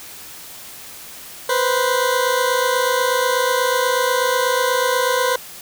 20% pulse tone pair together, 490.4 / 518.6 Hz, B4 / C5, -12 / -15 cents, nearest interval minor second, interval 97 cents, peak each -14 dBFS, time 1.49-5.36 s, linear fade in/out 5 ms, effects white hiss -37 dBFS RMS until 5.61 s

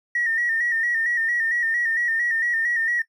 triangle tone with vibrato, 1864.7 Hz, A#6, in tune, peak -16 dBFS, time 0.15-3.02 s, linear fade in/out 5 ms, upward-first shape square, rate 4.4 Hz, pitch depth 48 cents each way, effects noise-tail reverb RT60 0.1 s tail -21 dB re dry + tanh soft clip ceiling -18 dBFS

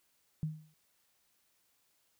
sine tone with exponential decay, 155.56 Hz, D#3, in tune, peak -29 dBFS, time 0.43-0.74 s, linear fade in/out 0 ms, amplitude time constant 66 ms, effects white hiss -74 dBFS RMS until 2.19 s

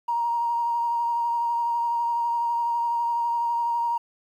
triangle tone with vibrato, 940 Hz, A#5, 14 cents sharp, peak -18 dBFS, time 0.08-3.98 s, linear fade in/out 10 ms, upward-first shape sine, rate 12 Hz, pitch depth 17 cents each way, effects tanh soft clip ceiling -20 dBFS + 10-bit

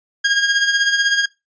sawtooth tone with tremolo, 1628 Hz, G#6, 35 cents flat, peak -8 dBFS, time 0.24-1.26 s, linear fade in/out 10 ms, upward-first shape sine, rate 16 Hz, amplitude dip 55%, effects noise-tail reverb RT60 0.2 s tail -20 dB re dry + resampled to 16000 Hz

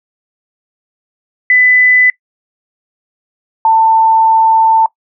sine tone pair in turn, 2000 / 892.4 Hz, B6 / A5, +21 / +24 cents, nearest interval octave + major second, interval 1397 cents, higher first, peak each -5 dBFS, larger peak neither, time 1.5-2.1 / 3.65-4.86 s, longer second, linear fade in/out 2 ms, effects noise-tail reverb RT60 0.1 s tail -21 dB re dry

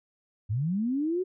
sine linear sweep, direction up, 95 to 380 Hz, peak -25 dBFS, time 0.49-1.24 s, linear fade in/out 20 ms, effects none

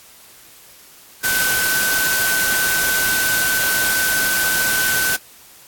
sine tone in noise, 1521 Hz, F#6, 47 cents sharp, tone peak -18 dBFS, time 1.23-5.17 s, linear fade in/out 20 ms, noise white, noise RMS -20 dBFS, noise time 1.23-5.17 s, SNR -1 dB, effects white hiss -45 dBFS RMS until 5.67 s + AAC 64 kbps

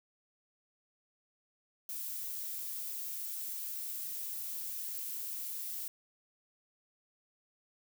violet noise, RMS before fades -40 dBFS, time 1.89-5.88 s, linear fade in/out 2 ms, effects none

